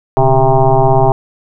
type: tone with frequency modulation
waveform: sine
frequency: 393.6 Hz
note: G4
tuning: 7 cents sharp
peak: -6 dBFS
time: 0.17-1.12 s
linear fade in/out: 0 ms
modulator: 134 Hz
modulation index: 3.9
effects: none